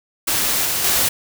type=noise with level steps; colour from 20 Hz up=white; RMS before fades=-19 / -21 / -17 dBFS; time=0.27-1.09 s; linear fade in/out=10 ms; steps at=0.65 / 0.84 s; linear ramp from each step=5 ms; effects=none